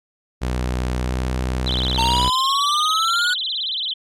sawtooth tone with pitch glide, 62.3 to 63.28 Hz, B1 to B1, +16 to +43 cents, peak -16 dBFS, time 0.41-2.3 s, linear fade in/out 20 ms, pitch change +27 cents, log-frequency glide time 1.06-1.13 s
sine tone with vibrato, 3513 Hz, A7, 3 cents flat, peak -21 dBFS, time 1.66-3.94 s, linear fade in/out 10 ms, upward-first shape sine, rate 18 Hz, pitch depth 260 cents each way
square exponential sweep, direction up, 900 to 1480 Hz, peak -18 dBFS, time 1.98-3.34 s, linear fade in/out 5 ms
effects low-pass 10000 Hz 12 dB/octave + MP3 96 kbps

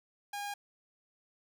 sawtooth tone, 814 Hz, G#5, 35 cents flat, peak -33 dBFS, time 0.33-0.54 s, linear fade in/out 5 ms, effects none

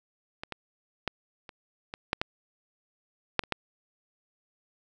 clicks, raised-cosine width 0.3 ms, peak -20 / -19 / -12 / -27 / -20 / -9 / -11 / -6 / -26 / -11 dBFS, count 10, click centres 0.435 / 0.523 / 1.077 / 1.492 / 1.939 / 2.131 / 2.215 / 3.393 / 3.437 / 3.523 s, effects none

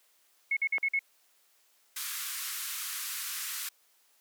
sine tone bursts, 2187 Hz, C#7, 24 cents flat, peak -25 dBFS, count 5, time 0.51-0.992 s, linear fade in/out 5 ms, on 58 ms, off 48 ms
click, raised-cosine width 0.5 ms, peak -22 dBFS, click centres 0.782 s
white band-pass noise, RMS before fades -37 dBFS, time 1.96-3.69 s, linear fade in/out 5 ms, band 1100 to 16000 Hz, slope 48 dB/octave
effects white hiss -67 dBFS RMS until 4.2 s + high-pass 400 Hz 12 dB/octave

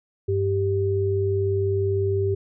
sine tone pair together, 98 / 392 Hz, G2 / G4, 0 / 0 cents, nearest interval 2 octaves, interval 2400 cents, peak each -23 / -22 dBFS, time 0.28-2.35 s, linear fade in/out 10 ms, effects none

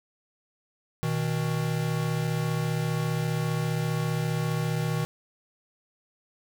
square tone pair together, 123.47 / 158.46 Hz, B2 / D#3, 0 / +32 cents, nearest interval major third, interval 432 cents, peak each -30 / -28 dBFS, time 1.03-5.05 s, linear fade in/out 0 ms, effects none

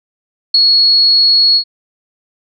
sine tone with ADSR envelope, 4342 Hz, C#8, 37 cents flat, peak -4 dBFS, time 0.54-1.64 s, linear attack 6 ms, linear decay 12 ms, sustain -2 dB, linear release 81 ms, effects none

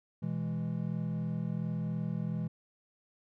triangle chord, E major, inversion second, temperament equal, 123.47 / 164.81 / 207.7 Hz, B2 / E3 / G#3, 0 / 0 / 0 cents, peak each -36 / -32 / -36 dBFS, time 0.22-2.48 s, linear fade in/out 10 ms, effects none

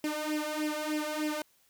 sawtooth tone with flanger, 304 Hz, D#4, 40 cents flat, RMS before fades -33 dBFS, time 0.04-1.42 s, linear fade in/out 2 ms, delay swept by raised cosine 0.37 to 1.97 ms, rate 3.3 Hz, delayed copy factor +0.8, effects white hiss -67 dBFS RMS until 1.69 s

